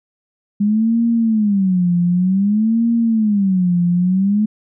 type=tone with vibrato; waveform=sine; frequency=201.5 Hz; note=G3; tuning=48 cents sharp; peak=-12 dBFS; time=0.6-4.46 s; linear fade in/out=10 ms; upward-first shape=sine; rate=0.54 Hz; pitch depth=250 cents each way; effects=none